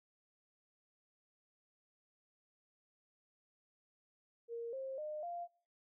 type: tone with pitch steps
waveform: sine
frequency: 466.2 / 532.4 / 608.1 / 694.5 Hz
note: A#4 / C5 / D#5 / F5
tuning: 0 / +30 / -40 / -10 cents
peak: -40 dBFS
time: 4.48-5.48 s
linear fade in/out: 50 ms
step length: 250 ms
effects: noise-tail reverb RT60 0.6 s tail -26 dB re dry